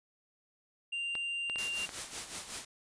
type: tone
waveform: triangle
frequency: 2784 Hz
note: F7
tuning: 6 cents flat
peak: -32 dBFS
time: 0.92-1.86 s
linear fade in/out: 10 ms
type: clicks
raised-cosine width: 0.3 ms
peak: -25 dBFS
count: 4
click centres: 1.153 / 1.498 / 1.559 / 1.892 s
type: noise with tremolo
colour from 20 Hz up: white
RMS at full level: -38 dBFS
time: 1.58-2.65 s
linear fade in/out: 5 ms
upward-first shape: sine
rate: 5.4 Hz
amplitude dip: 65%
effects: resampled to 22050 Hz